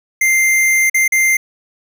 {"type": "tone with dropouts", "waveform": "square", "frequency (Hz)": 2093, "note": "C7", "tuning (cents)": 0, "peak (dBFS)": -11, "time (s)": [0.21, 1.37], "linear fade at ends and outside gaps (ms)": 5, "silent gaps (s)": [[0.898, 0.943], [1.079, 1.121]], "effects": []}